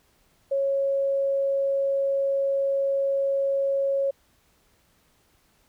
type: tone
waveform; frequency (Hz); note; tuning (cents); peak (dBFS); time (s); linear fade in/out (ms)
sine; 550; C#5; -14; -21; 0.51-4.11; 10
effects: pink hiss -64 dBFS RMS until 5.68 s